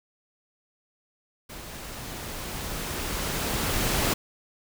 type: noise with level ramp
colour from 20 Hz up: pink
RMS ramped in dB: -41 to -24 dBFS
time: 1.49-4.14 s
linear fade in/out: 10 ms
effects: none